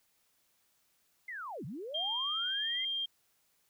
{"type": "linear two-way sweep", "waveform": "sine", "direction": "down then up", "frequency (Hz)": [2107, 116.54, 2107], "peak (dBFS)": -39, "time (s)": [1.28, 2.85], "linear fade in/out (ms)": 5, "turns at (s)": 1.65}
{"type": "tone", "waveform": "sine", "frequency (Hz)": 3196, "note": "G7", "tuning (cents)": 33, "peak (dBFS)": -32, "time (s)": [1.94, 3.06], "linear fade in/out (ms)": 10}
{"effects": ["white hiss -73 dBFS RMS until 3.69 s"]}